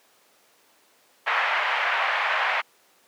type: band-pass noise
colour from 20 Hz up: white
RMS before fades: -24 dBFS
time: 1.26-2.62 s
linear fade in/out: 20 ms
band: 660 to 2300 Hz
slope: 24 dB/octave
effects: pink hiss -59 dBFS RMS until 3.07 s + high-pass 400 Hz 12 dB/octave